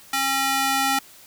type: tone with high-pass filter sweep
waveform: square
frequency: 270 Hz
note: C#4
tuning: 45 cents flat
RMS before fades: -22 dBFS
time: 0.13-0.99 s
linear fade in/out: 5 ms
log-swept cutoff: 1100 to 720 Hz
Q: 0.75
effects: white hiss -48 dBFS RMS until 1.26 s